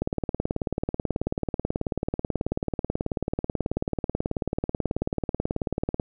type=click train; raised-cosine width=2 ms; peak=-12 dBFS; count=111; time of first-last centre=0.02-5.998 s; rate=18.4 Hz; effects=none